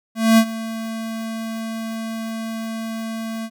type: tone with ADSR envelope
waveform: square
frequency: 224.3 Hz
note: A3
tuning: 34 cents sharp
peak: -9 dBFS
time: 0.15-3.5 s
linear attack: 230 ms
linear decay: 66 ms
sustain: -17 dB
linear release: 55 ms
effects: none